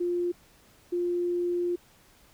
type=tone pair in turn; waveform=sine; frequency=351.1 / 351.1 Hz; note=F4 / F4; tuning=+9 / +9 cents; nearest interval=unison; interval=0 cents; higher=neither; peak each=-25 dBFS; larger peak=neither; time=0-0.32 / 0.92-1.76 s; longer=second; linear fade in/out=10 ms; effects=pink hiss -59 dBFS RMS until 2.33 s